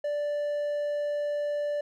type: tone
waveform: triangle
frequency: 586 Hz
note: D5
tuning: 4 cents flat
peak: -25 dBFS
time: 0.04-1.81 s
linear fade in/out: 5 ms
effects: none